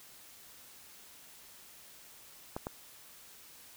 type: clicks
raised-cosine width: 1 ms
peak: -22 dBFS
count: 2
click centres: 2.565 / 2.669 s
effects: white hiss -55 dBFS RMS until 3.76 s